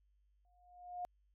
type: tone with exponential growth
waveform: sine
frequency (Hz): 714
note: F5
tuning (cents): +38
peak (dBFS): -37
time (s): 0.45-1.05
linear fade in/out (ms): 0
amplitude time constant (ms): 130
effects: added 50 Hz sine -70 dBFS peak until 1.34 s + AAC 48 kbps